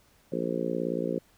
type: harmonic tone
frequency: 58.27 Hz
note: A#1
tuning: in tune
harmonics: 3 / 4 / 5 / 6 / 7 / 8 / 9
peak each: -35 / -35 / -35 / -35 / -35 / -35 / -35 dBFS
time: 0.32-1.19 s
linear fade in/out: 5 ms
effects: pink hiss -63 dBFS RMS until 1.37 s